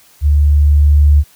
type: tone with level ramp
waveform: sine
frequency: 73.2 Hz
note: D2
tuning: 5 cents flat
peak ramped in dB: -7 to -4 dBFS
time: 0.21-1.24 s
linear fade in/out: 50 ms
effects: white hiss -47 dBFS RMS until 1.35 s